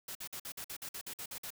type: noise bursts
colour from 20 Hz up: white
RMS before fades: -43 dBFS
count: 12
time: 0.08-1.505 s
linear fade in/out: 5 ms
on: 72 ms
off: 51 ms
effects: none